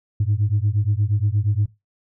sine beating tone pair, 99.7 / 108.2 Hz, G2 / A2, +30 / -29 cents, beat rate 8.5 Hz, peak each -19 dBFS, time 0.2-1.66 s, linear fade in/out 5 ms, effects noise-tail reverb RT60 0.2 s tail -17 dB re dry + tanh soft clip ceiling -12 dBFS

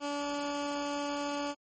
15% pulse tone, 287.9 Hz, D4, 34 cents flat, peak -26 dBFS, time 0-1.55 s, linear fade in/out 50 ms, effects MP3 32 kbps

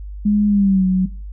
sine tone with pitch glide, 207.7 to 186.11 Hz, G#3 to F#3, 0 to +10 cents, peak -12 dBFS, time 0.25-1.06 s, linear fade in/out 10 ms, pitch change -190 cents, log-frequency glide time 0.47-0.85 s, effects noise-tail reverb RT60 0.3 s tail -18 dB re dry + added 50 Hz sine -28 dBFS peak until 1.32 s

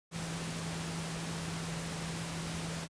sine tone in noise, 165.1 Hz, E3, 3 cents sharp, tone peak -38 dBFS, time 0.11-2.88 s, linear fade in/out 50 ms, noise pink, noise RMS -40 dBFS, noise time 0.11-2.88 s, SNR -1 dB, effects high-pass 80 Hz 12 dB/octave + resampled to 22050 Hz

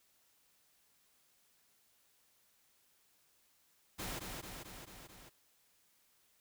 pink noise with echo, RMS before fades -42 dBFS, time 3.98-4.2 s, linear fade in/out 20 ms, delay 220 ms, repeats 5, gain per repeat -3 dB, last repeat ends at 5.3 s, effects white hiss -72 dBFS RMS until 6.4 s

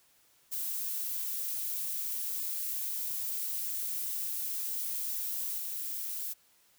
violet noise with level steps, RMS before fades -35 / -37 dBFS, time 0.51-6.34 s, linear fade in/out 20 ms, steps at 5.58 s, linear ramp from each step 5 ms, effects white hiss -66 dBFS RMS until 6.78 s

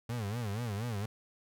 35% pulse tone with vibrato, 110 Hz, A2, in tune, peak -32 dBFS, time 0.09-1.06 s, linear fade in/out 5 ms, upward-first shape sine, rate 4.2 Hz, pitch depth 190 cents each way, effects none

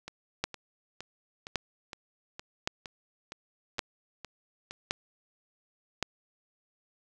two click trains, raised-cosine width 0.2 ms, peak -23 / -11 dBFS, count 11 / 6, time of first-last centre 0.08-4.71 / 0.44-6.027 s, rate 2.16 / 0.895 Hz, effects none

